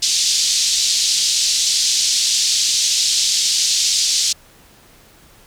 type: band-pass noise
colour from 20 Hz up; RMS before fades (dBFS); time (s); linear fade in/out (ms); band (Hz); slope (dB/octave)
pink; -17; 0.02-4.33; 10; 3900 to 7100; 24
effects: pink hiss -48 dBFS RMS until 5.46 s